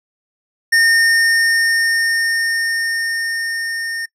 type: tone with level ramp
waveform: square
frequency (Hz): 1827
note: A#6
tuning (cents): -35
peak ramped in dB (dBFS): -10 to -22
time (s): 0.72-4.06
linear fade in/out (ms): 10
effects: noise-tail reverb RT60 0.1 s tail -23 dB re dry + low-pass 11000 Hz 12 dB/octave

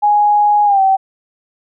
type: tone with pitch glide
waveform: sine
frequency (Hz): 830.6 to 770.5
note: G#5 to G5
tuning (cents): 0 to -30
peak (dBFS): -8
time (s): 0.02-0.97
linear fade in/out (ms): 20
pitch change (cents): -130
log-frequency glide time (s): 0.65-0.81
effects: none

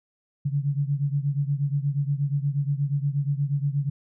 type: beating tone pair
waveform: sine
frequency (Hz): 139.5 / 147.9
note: C#3 / D3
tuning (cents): +11 / +13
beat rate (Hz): 8.4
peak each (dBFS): -24 / -27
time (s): 0.45-3.9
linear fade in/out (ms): 10
effects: none

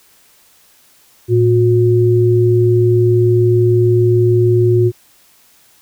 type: tone pair together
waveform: sine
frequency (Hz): 113.32 / 360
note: A#2 / F#4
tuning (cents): -49 / -47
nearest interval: octave + minor sixth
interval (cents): 2002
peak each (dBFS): -11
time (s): 1.28-4.92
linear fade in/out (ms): 50
effects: white hiss -50 dBFS RMS until 5.81 s

